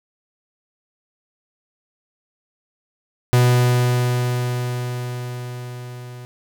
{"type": "tone with level ramp", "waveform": "45% pulse", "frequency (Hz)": 123.47, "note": "B2", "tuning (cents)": 0, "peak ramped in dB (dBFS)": [-11, -34], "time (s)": [3.33, 6.25], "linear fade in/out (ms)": 0, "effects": []}